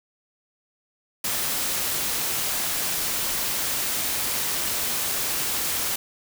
white noise, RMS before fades -26 dBFS, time 1.24-5.96 s, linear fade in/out 5 ms, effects none

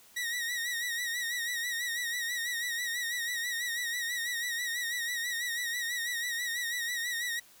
sawtooth tone with vibrato, 1903 Hz, A#6, 35 cents sharp, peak -28 dBFS, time 0.16-7.4 s, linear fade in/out 10 ms, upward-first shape sine, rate 6.1 Hz, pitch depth 63 cents each way, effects white hiss -58 dBFS RMS until 7.6 s

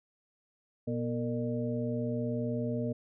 harmonic tone with a mistuned harmonic, 120.6 Hz, B2, 41 cents flat, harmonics 1 / 2 / 4 / 5, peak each -35 / -33 / -37 / -39 dBFS, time 0.87-2.93 s, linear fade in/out 10 ms, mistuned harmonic 4, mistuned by -91 cents, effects none

